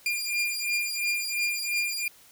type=beating tone pair; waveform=sawtooth; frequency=2403 / 2405.9 Hz; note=D7 / D7; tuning=+39 / +41 cents; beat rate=2.9 Hz; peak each=-26 dBFS; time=0.06-2.08 s; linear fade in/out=2 ms; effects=white hiss -55 dBFS RMS until 2.31 s